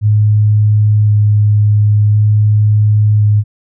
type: tone with vibrato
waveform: sine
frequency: 105.3 Hz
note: G#2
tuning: 24 cents sharp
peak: -6 dBFS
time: 0.01-3.44 s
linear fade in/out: 50 ms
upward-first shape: square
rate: 0.47 Hz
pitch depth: 8 cents each way
effects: none